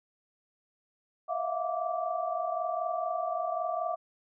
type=tone cluster; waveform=sine; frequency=648 / 672 / 713 / 1166 Hz; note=E5 / E5 / F5 / D6; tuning=-30 / +33 / +36 / -13 cents; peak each=-35 / -36 / -33 / -36 dBFS; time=1.28-3.96 s; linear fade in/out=20 ms; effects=none